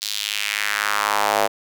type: tone with high-pass filter sweep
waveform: square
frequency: 51.91 Hz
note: G#1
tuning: in tune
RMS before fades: -22 dBFS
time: 0.01-1.48 s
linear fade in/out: 20 ms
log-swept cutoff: 4400 to 610 Hz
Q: 2.2
effects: none